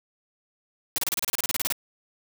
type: noise bursts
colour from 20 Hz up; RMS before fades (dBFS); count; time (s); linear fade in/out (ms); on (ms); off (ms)
white; -26; 15; 0.96-1.724; 0; 22; 31
effects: none